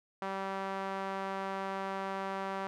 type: tone with band-pass filter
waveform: sawtooth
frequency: 193.5 Hz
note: G3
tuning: 22 cents flat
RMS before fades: -37 dBFS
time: 0.22-2.67 s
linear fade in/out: 0 ms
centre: 1000 Hz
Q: 1.2
effects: none